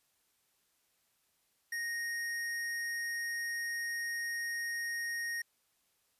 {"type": "tone with hard clipping", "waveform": "sine", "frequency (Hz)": 1864.7, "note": "A#6", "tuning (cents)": 0, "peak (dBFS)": -36, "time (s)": [1.72, 5.42], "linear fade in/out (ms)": 5, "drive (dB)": 16, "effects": ["white hiss -75 dBFS RMS until 6.19 s", "resampled to 32000 Hz"]}